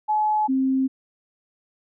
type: tone pair in turn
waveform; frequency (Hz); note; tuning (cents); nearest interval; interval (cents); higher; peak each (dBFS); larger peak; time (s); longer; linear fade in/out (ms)
sine; 853 / 264.4; G#5 / C4; +46 / +18; octave + minor sixth; 2028; first; -18; neither; 0.08-0.48 / 0.48-0.88; neither; 20
effects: none